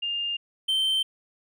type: tone pair in turn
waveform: sine / triangle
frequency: 2810 / 3111 Hz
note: F7 / G7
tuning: +10 / -14 cents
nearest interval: major second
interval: 176 cents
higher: second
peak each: -26 / -20 dBFS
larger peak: second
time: 0.02-0.37 / 0.68-1.03 s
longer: neither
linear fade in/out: 10 ms
effects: none